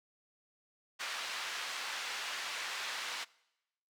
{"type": "band-pass noise", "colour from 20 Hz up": "pink", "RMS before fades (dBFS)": -40, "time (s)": [0.99, 3.25], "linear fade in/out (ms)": 20, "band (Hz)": [1300, 4900], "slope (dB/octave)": 12, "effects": ["noise-tail reverb RT60 0.9 s tail -23 dB re dry"]}